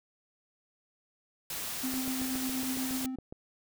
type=noise; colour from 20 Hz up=white; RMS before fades=-37 dBFS; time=1.5-3.06 s; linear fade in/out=2 ms
type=tone with tremolo; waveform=triangle; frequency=260 Hz; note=C4; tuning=11 cents flat; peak=-29 dBFS; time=1.83-3.16 s; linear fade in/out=10 ms; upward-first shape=sine; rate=8.3 Hz; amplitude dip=35%
type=click train; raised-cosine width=2 ms; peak=-29 dBFS; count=11; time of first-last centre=1.94-3.325 s; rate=7.22 Hz
effects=none